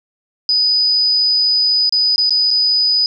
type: tone with dropouts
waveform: sine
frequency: 4978 Hz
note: D#8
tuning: in tune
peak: -11 dBFS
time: 0.49-3.06 s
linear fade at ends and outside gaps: 1 ms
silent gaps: 1.894-1.924 / 2.16-2.18 / 2.295-2.306 / 2.506-2.511 s
effects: none